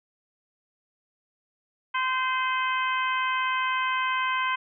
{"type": "harmonic tone with a mistuned harmonic", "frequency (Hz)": 517, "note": "C5", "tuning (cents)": -21, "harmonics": [2, 3, 4, 5, 6], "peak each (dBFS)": [-26, -30, -32, -34, -36], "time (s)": [1.94, 4.56], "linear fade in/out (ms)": 10, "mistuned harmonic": 5, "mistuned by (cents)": -20, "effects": []}